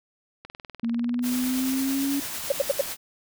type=click train; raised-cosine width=0.3 ms; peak=-24 dBFS; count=27; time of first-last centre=0.45-1.737 s; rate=20.2 Hz
type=linear sweep; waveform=sine; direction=up; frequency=230 to 281.7 Hz; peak=-23 dBFS; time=0.83-2.2 s; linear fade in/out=5 ms
type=noise with tremolo; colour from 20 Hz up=white; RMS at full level=-32 dBFS; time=1.22-2.97 s; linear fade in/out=50 ms; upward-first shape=sine; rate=9 Hz; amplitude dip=25%
type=tone bursts; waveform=sine; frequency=554.4 Hz; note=C#5; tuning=in tune; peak=-17 dBFS; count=4; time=2.5-2.812 s; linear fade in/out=5 ms; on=21 ms; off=76 ms
effects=none